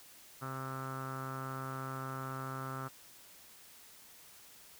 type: tone with low-pass filter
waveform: sawtooth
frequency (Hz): 132.4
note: C3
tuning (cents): +21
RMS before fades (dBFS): -41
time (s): 0.41-2.89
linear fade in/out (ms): 20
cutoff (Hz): 1300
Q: 8
effects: white hiss -57 dBFS RMS until 4.79 s